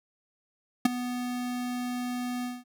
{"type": "tone with ADSR envelope", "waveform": "square", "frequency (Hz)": 246.9, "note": "B3", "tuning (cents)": 0, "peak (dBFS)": -15, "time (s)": [0.85, 2.64], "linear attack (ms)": 6, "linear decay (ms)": 13, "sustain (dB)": -16, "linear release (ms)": 200, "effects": []}